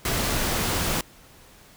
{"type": "noise", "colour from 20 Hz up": "pink", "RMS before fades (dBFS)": -25, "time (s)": [0.05, 1.01], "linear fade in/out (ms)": 2, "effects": ["pink hiss -51 dBFS RMS until 1.76 s"]}